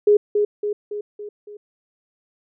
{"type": "tone with echo", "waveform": "sine", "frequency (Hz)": 415.3, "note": "G#4", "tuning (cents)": 0, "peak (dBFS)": -10, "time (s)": [0.07, 0.17], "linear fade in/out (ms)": 5, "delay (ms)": 280, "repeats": 5, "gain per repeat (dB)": -5, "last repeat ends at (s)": 1.57, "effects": []}